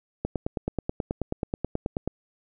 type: click train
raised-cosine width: 2 ms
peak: -13 dBFS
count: 18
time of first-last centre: 0.25-2.076 s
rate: 9.31 Hz
effects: none